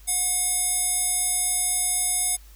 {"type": "tone with band-pass filter", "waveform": "square", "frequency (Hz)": 724, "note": "F#5", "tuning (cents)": -38, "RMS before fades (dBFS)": -24, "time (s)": [0.07, 2.37], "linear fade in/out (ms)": 20, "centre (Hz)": 10000, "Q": 5.3, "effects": ["added 50 Hz sine -45 dBFS peak until 2.55 s", "white hiss -55 dBFS RMS until 2.55 s"]}